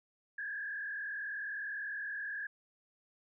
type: tone with frequency modulation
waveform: sine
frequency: 1661.2 Hz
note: G#6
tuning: in tune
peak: -37 dBFS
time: 0.38-2.47 s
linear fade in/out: 5 ms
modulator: 39.5 Hz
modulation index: 1.7
effects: none